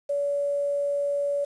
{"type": "tone with quantisation", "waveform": "sine", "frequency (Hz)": 570, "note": "C#5", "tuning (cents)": 48, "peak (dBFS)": -23, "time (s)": [0.09, 1.45], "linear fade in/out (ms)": 10, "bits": 8, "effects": ["resampled to 24000 Hz"]}